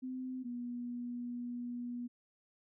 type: tone pair in turn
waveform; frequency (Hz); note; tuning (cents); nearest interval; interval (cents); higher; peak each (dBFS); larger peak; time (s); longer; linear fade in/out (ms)
sine; 256.8 / 242.4; C4 / B3; -32 / -32; minor second; 100; first; -38 / -38; neither; 0.02-0.44 / 0.44-2.08; second; 20
effects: none

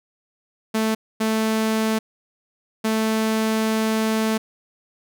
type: tone bursts at uneven times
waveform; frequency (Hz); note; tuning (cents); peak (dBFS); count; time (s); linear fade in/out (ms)
sawtooth; 220; A3; 0; -15; 3; 0.74-0.95 / 1.2-1.99 / 2.84-4.38; 10
effects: none

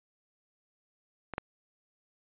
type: clicks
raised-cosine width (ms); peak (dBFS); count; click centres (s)
0.5; -22 / -16; 2; 1.337 / 1.381
effects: resampled to 8000 Hz

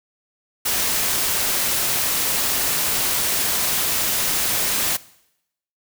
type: noise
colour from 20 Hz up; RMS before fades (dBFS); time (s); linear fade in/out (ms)
white; -21; 0.65-4.97; 10
effects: noise-tail reverb RT60 0.8 s tail -20 dB re dry

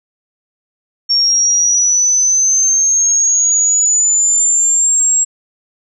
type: linear sweep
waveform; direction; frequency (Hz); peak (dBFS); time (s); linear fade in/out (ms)
sine; up; 5500 to 7620; -9; 1.09-5.25; 20
effects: none

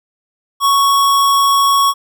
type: tone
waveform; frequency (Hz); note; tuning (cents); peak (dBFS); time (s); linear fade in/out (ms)
square; 1111; C#6; +4; -10; 0.6-1.94; 50
effects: none

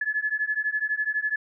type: beating tone pair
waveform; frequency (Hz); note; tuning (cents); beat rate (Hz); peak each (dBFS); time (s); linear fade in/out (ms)
sine; 1709 / 1721; G#6 / A6; +49 / -39; 12; -27; 0.01-1.36; 5
effects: none

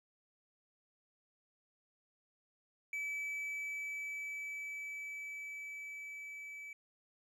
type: tone with level ramp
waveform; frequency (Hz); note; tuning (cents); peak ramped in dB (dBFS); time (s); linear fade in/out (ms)
triangle; 2300; D7; -37; -35 to -44; 2.93-6.73; 2
effects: none

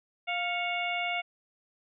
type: harmonic tone with a mistuned harmonic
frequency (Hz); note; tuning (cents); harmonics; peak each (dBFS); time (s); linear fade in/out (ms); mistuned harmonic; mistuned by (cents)
701; F5; +6; 1 / 2 / 3 / 4 / 5; -33 / -40 / -32 / -36 / -44; 0.27-1.22; 20; 3; +83
effects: none

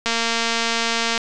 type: click train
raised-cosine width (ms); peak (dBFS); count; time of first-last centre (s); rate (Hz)
0.2; -4; 258; 0.06-1.177; 230
effects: resampled to 22050 Hz

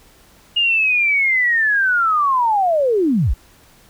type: linear sweep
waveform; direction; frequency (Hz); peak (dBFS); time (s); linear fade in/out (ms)
sine; down; 2859 to 32; -13; 0.56-3.34; 10
effects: pink hiss -50 dBFS RMS until 3.89 s

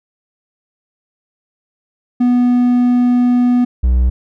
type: tone pair in turn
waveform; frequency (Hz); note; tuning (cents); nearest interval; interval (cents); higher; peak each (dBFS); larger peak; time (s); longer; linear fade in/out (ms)
triangle; 245.6 / 62.11; B3 / B1; -9 / +10; 2 octaves; 2381; first; -7; neither; 2.2-3.65 / 3.83-4.1; first; 10
effects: none

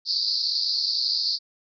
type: band-pass noise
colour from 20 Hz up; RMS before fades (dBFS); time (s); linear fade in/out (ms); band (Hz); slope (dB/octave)
pink; -25; 0.05-1.39; 50; 4300 to 4900; 96
effects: none

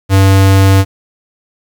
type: tone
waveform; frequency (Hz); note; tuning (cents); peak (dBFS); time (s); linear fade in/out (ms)
square; 96.8; G2; -21; -5; 0.09-0.85; 50
effects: 7-bit

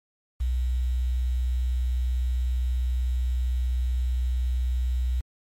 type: tone with quantisation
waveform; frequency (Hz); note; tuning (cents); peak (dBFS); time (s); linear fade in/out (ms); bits
sine; 62.2; B1; +13; -22; 0.4-5.21; 10; 8
effects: MP3 64 kbps

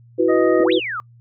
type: chord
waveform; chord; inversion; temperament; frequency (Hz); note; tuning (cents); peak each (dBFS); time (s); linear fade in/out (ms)
sine; E suspended second; none; equal; 329.6 / 370 / 493.9; E4 / F#4 / B4; 0 / 0 / 0; -18 / -17 / -18; 0.18-0.8; 20
type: harmonic tone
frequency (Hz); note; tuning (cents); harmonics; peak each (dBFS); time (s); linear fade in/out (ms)
624; D#5; +5; 1 / 2 / 3; -20 / -26 / -30; 0.28-0.65; 20
type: exponential two-way sweep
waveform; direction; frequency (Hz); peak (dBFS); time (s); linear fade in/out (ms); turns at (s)
sine; up then down; 241.4 to 3951 to 1156; -23; 0.6-1; 0; 0.73
effects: noise-tail reverb RT60 0.1 s tail -26 dB re dry + added 118 Hz sine -45 dBFS peak until 1.2 s

